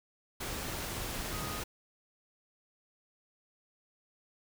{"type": "tone in noise", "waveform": "sine", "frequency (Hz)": 1244.5, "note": "D#6", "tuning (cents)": 0, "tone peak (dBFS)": -43, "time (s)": [1.33, 1.61], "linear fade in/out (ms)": 10, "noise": "pink", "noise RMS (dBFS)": -38, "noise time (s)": [0.4, 1.64], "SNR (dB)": -8, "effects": []}